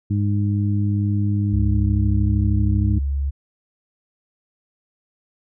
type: harmonic tone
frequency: 102.2 Hz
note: G#2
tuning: 27 cents flat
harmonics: 1 / 2 / 3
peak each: -18 / -24 / -28 dBFS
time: 0.1-2.99 s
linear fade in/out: 10 ms
type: tone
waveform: sine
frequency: 69.3 Hz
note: C#2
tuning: in tune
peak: -19 dBFS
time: 1.52-3.31 s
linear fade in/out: 20 ms
effects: none